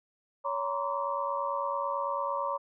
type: tone cluster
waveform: sine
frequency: 562 / 943 / 1032 / 1151 Hz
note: C#5 / A#5 / C6 / D6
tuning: +24 / +20 / -24 / -35 cents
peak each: -34 / -34 / -35 / -35 dBFS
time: 0.44-2.58 s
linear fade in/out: 20 ms
effects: none